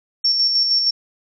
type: tone with tremolo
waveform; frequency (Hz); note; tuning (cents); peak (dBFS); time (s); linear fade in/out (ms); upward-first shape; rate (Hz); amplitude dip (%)
sine; 5460; F8; -40; -13; 0.24-0.91; 10; square; 6.4; 35
effects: none